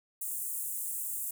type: high-pass noise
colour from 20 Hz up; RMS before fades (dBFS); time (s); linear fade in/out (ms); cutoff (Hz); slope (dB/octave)
pink; -36; 0.21-1.31; 5; 7900; 48
effects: none